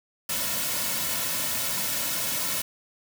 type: noise with comb filter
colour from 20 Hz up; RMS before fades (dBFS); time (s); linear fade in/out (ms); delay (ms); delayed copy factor
white; -28; 0.29-2.62; 5; 2.5; -0.6
effects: none